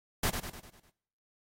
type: noise with echo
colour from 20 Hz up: pink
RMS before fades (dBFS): -29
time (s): 0.23-0.3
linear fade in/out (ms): 5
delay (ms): 100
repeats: 6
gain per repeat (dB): -6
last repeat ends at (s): 0.9
effects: noise-tail reverb RT60 0.7 s tail -20 dB re dry + AAC 48 kbps